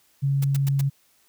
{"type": "tone", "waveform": "sine", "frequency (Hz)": 138.59, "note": "C#3", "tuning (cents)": 0, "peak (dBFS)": -19, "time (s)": [0.22, 0.9], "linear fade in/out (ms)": 20}
{"type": "noise bursts", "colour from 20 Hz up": "white", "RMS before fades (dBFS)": -34, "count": 4, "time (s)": [0.42, 0.812], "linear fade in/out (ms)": 5, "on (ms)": 23, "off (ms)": 100}
{"effects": ["white hiss -62 dBFS RMS until 1.28 s"]}